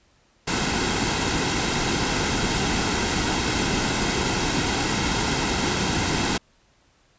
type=noise with comb filter; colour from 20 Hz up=pink; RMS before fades=-23 dBFS; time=0.47-6.38 s; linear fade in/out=10 ms; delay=1.7 ms; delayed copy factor=-0.5; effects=pink hiss -61 dBFS RMS until 7.18 s + resampled to 16000 Hz